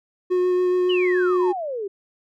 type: tone with vibrato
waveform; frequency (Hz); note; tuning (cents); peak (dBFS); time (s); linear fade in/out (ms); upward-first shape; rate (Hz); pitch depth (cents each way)
triangle; 362.6; F#4; -35; -15; 0.3-1.53; 20; sine; 7.1; 10
type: exponential sweep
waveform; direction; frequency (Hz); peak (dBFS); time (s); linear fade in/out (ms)
sine; down; 3067 to 378.6; -25; 0.89-1.88; 10
effects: none